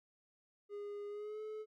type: tone with pitch glide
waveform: triangle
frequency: 410 to 430.9 Hz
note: G#4 to A4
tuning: -22 to -36 cents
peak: -40 dBFS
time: 0.69-1.66 s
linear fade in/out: 50 ms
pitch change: +86 cents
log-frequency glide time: 1.08-1.41 s
effects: none